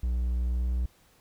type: tone with pitch glide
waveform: triangle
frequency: 60.8 to 61.51 Hz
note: B1 to B1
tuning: -26 to -6 cents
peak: -23 dBFS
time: 0.03-0.86 s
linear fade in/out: 5 ms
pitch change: +20 cents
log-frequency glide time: 0.46-0.69 s
effects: pink hiss -62 dBFS RMS until 1.2 s